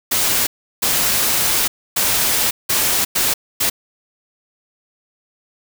white noise bursts at uneven times, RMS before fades -17 dBFS, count 6, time 0.11-0.47 / 0.82-1.68 / 1.96-2.51 / 2.69-3.05 / 3.15-3.34 / 3.6-3.7 s, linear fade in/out 10 ms, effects none

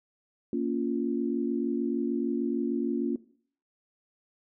sine chord, Bb minor, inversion none, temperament just, 233.1 / 279.7 / 349.6 Hz, Bb3 / Db4 / F4, 0 / +16 / +2 cents, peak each -30 / -30 / -31 dBFS, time 0.53-3.16 s, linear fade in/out 2 ms, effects noise-tail reverb RT60 0.5 s tail -17 dB re dry

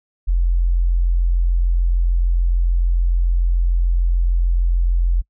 sine tone, 43.4 Hz, F1, 10 cents flat, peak -13 dBFS, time 0.27-5.22 s, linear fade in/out 20 ms, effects noise-tail reverb RT60 0.1 s tail -26 dB re dry

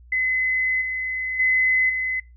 sine tone with level steps, 2032 Hz, B6, 49 cents sharp, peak -19 / -24 / -16 / -22 dBFS, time 0.12-2.2 s, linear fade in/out 5 ms, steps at 0.81 / 1.39 / 1.89 s, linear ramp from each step 10 ms, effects noise-tail reverb RT60 0.2 s tail -19 dB re dry + added 60 Hz sine -45 dBFS peak until 2.36 s

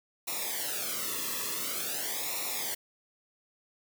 white noise with flanger, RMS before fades -34 dBFS, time 0.27-2.75 s, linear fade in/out 10 ms, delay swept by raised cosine 0.63 to 1.35 ms, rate 0.47 Hz, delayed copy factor -0.9, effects none

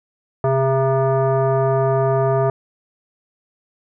sine tone with frequency modulation, 131.3 Hz, C3, 6 cents sharp, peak -14 dBFS, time 0.44-2.5 s, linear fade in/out 2 ms, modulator 536 Hz, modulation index 1.4, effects none

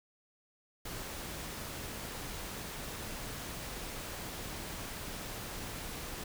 pink noise, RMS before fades -42 dBFS, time 0.85-6.24 s, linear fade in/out 5 ms, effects none

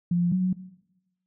sine tone pair in turn, 174.61 / 184.47 Hz, F3 / F#3, 0 / -5 cents, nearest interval minor second, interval 95 cents, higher second, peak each -20 dBFS, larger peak neither, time 0.11-0.32 / 0.32-0.53 s, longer neither, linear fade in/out 5 ms, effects noise-tail reverb RT60 0.9 s tail -17 dB re dry

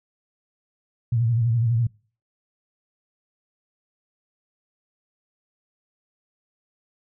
sine tone with vibrato, 116.54 Hz, A#2, in tune, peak -18 dBFS, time 1.12-1.87 s, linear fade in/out 5 ms, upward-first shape sine, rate 12 Hz, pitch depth 83 cents each way, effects noise-tail reverb RT60 0.4 s tail -24 dB re dry

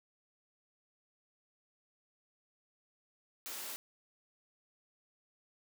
white high-pass noise, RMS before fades -43 dBFS, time 3.46-3.76 s, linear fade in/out 0 ms, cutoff 230 Hz, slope 24 dB/octave, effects none

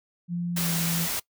sine tone with pitch glide, 173.7 to 168.07 Hz, F3 to E3, -9 to +34 cents, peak -26 dBFS, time 0.28-1.08 s, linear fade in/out 50 ms, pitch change -57 cents, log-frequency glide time 0.55-0.72 s
white noise, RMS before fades -29 dBFS, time 0.56-1.2 s, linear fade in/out 10 ms
effects noise-tail reverb RT60 0.1 s tail -21 dB re dry

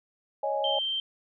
sine chord, C# suspended second, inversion none, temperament equal, 554.4 / 622.3 / 830.6 Hz, C#5 / D#5 / G#5, 0 / 0 / 0 cents, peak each -30 / -31 / -30 dBFS, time 0.43-0.79 s, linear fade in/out 5 ms
sine tone, 3136 Hz, G7, in tune, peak -27 dBFS, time 0.64-1 s, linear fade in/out 2 ms
effects none

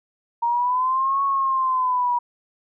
sine linear two-way sweep, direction up then down, 932.3 to 1108.7 to 962 Hz, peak -18 dBFS, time 0.42-2.19 s, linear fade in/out 10 ms, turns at 1.23 s, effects none

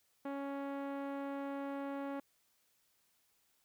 5% pulse tone with low-pass filter, 278.2 Hz, C#4, 6 cents sharp, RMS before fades -41 dBFS, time 0.25-2.2 s, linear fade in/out 5 ms, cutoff 630 Hz, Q 0.53, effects white hiss -75 dBFS RMS until 3.64 s

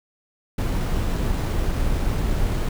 brown noise with sample-and-hold, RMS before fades -22 dBFS, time 0.58-2.69 s, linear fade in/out 5 ms, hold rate 11025 Hz, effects none

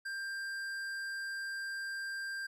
sine tone with tanh clipping, 1587 Hz, G6, 21 cents sharp, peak -39 dBFS, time 0.05-2.47 s, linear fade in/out 10 ms, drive 13 dB, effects none

